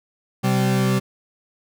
40% pulse tone pair together, 128.6 / 193.19 Hz, C3 / G3, -30 / -25 cents, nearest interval perfect fifth, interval 705 cents, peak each -19 dBFS, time 0.43-1 s, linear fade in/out 20 ms, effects none

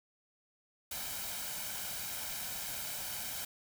white noise with comb filter, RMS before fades -40 dBFS, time 0.91-3.45 s, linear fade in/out 5 ms, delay 1.3 ms, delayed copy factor +0.55, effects none

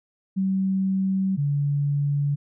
sine tone pair in turn, 191.3 / 143.31 Hz, G3 / D3, -42 / -42 cents, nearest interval perfect fourth, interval 500 cents, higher first, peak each -20 dBFS, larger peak neither, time 0.36-1.37 / 1.37-2.36 s, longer first, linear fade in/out 20 ms, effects none

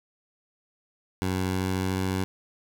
15% pulse tone with pitch steps, 93 / 93.59 / 94.19 Hz, F#2 / F#2 / F#2, +9 / +20 / +31 cents, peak -19 dBFS, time 1.22-2.24 s, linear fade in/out 0 ms, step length 340 ms, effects none

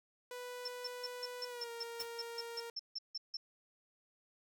sawtooth tone with pitch glide, 493.9 to 466.2 Hz, B4 to A#4, 0 to 0 cents, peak -40 dBFS, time 0.31-2.7 s, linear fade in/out 2 ms, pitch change -100 cents, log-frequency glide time 1.48-1.7 s
sine tone bursts, 5350 Hz, E8, 25 cents sharp, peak -38 dBFS, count 15, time 0.65-3.37 s, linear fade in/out 5 ms, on 32 ms, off 160 ms
white noise with exponential decay, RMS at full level -44 dBFS, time 2-2.13 s, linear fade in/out 2 ms, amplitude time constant 27 ms
effects none

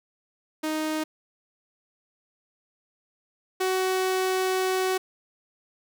sawtooth tone pair in turn, 311.1 / 374.5 Hz, D#4 / F#4, 0 / +21 cents, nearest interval minor third, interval 321 cents, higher second, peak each -22 / -19 dBFS, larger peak second, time 0.63-1.04 / 3.6-4.98 s, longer second, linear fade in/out 10 ms, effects none

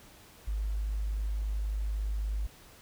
sine tone, 51.8 Hz, G#1, 4 cents flat, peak -29 dBFS, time 0.47-2.47 s, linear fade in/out 10 ms, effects pink hiss -55 dBFS RMS until 2.81 s

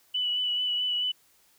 sine tone with vibrato, 2965 Hz, F#7, 3 cents sharp, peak -25 dBFS, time 0.14-1.12 s, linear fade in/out 10 ms, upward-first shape sine, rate 4.6 Hz, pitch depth 20 cents each way, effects white hiss -63 dBFS RMS until 1.58 s

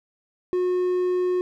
triangle tone, 362.5 Hz, F#4, 35 cents flat, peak -18 dBFS, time 0.53-1.41 s, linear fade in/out 0 ms, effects none

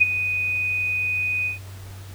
sine tone with ADSR envelope, 2489 Hz, D#7, in tune, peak -9 dBFS, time 0-1.59 s, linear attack 19 ms, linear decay 24 ms, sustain -12 dB, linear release 130 ms, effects added 96 Hz sine -36 dBFS peak until 2.14 s + pink hiss -46 dBFS RMS until 2.14 s

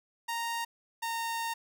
sawtooth tone pair in turn, 929 / 919.4 Hz, A#5 / A#5, -6 / -24 cents, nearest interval unison, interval 18 cents, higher first, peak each -28 / -28 dBFS, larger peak neither, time 0.28-0.65 / 1.02-1.54 s, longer second, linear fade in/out 10 ms, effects none

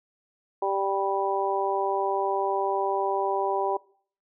harmonic tone, 196 Hz, G3, in tune, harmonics 2 / 3 / 4 / 5, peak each -28 / -31 / -28 / -30 dBFS, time 0.62-3.77 s, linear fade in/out 5 ms, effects noise-tail reverb RT60 0.5 s tail -21 dB re dry

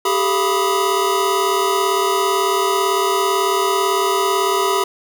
square tone cluster, 390.3 / 428.3 / 687 / 986 / 1248 Hz, G4 / A4 / F5 / B5 / D#6, -8 / -47 / -29 / -3 / +5 cents, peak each -20 / -26 / -28 / -21 / -23 dBFS, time 0.05-4.84 s, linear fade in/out 5 ms, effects none

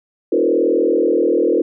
sine tone with frequency modulation, 406 Hz, G#4, 39 cents flat, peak -12 dBFS, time 0.32-1.62 s, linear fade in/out 5 ms, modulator 40.6 Hz, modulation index 2.6, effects none

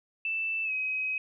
sine tone with pitch glide, 2649 to 2534 Hz, E7 to D#7, +8 to +31 cents, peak -28 dBFS, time 0.25-1.18 s, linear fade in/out 2 ms, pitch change -77 cents, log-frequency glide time 0.64-0.72 s, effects none

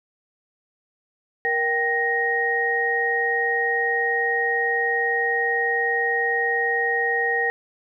sine tone cluster, 469.4 / 780 / 1871 Hz, A#4 / G5 / A#6, +12 / -9 / +6 cents, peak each -26 / -27 / -21 dBFS, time 1.45-7.5 s, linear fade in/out 0 ms, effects none

